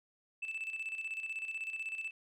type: tone with tremolo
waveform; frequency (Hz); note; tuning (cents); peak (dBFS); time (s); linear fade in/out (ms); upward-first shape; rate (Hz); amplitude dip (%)
sine; 2637; E7; 0; -33; 0.42-2.11; 10; square; 16; 65
effects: tanh soft clip ceiling -34 dBFS